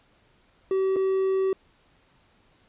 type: tone with dropouts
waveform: triangle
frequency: 382.5 Hz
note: G4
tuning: 42 cents flat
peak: -19 dBFS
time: 0.71-1.53 s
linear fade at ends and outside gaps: 2 ms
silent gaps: 0.961-0.965 s
effects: pink hiss -62 dBFS RMS until 2.68 s + resampled to 8000 Hz